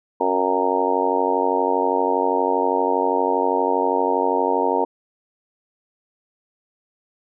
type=harmonic tone with a mistuned harmonic; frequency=92.5 Hz; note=F#2; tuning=in tune; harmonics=3 / 4 / 5 / 6 / 7 / 8 / 9 / 10; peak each=-27 / -26 / -23 / -28 / -27 / -28 / -27 / -22 dBFS; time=0.2-4.85 s; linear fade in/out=10 ms; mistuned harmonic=3; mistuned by=-25 cents; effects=none